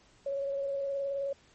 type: tone with vibrato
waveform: sine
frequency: 554.4 Hz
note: C#5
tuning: in tune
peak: -30 dBFS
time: 0.26-1.33 s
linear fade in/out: 5 ms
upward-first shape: square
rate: 19 Hz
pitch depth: 17 cents each way
effects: pink hiss -62 dBFS RMS until 1.54 s + MP3 32 kbps